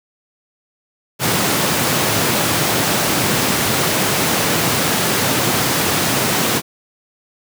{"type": "high-pass noise", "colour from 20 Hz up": "pink", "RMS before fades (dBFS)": -17, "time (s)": [1.19, 6.62], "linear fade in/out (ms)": 50, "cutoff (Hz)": 110, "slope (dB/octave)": 24, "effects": []}